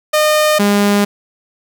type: tone pair in turn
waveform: sawtooth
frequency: 610 / 203.6 Hz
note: D#5 / G#3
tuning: -34 / -34 cents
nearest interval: octave + perfect fifth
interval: 1900 cents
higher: first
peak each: -6 dBFS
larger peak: neither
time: 0.13-0.59 / 0.59-1.05 s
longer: neither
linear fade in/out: 10 ms
effects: none